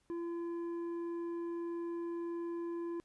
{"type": "tone with tanh clipping", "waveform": "sine", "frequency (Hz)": 340.2, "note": "F4", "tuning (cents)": -45, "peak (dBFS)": -38, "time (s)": [0.1, 3], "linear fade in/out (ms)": 0, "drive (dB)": 7, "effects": ["pink hiss -75 dBFS RMS until 3.04 s", "resampled to 24000 Hz"]}